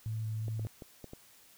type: tone with vibrato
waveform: sine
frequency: 110 Hz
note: A2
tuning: in tune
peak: -33 dBFS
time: 0.06-0.67 s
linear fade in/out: 0 ms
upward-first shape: square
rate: 2.8 Hz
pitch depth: 9 cents each way
type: clicks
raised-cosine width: 2 ms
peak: -31 dBFS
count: 6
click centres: 0.482 / 0.595 / 0.65 / 0.822 / 1.043 / 1.134 s
effects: white hiss -60 dBFS RMS until 1.57 s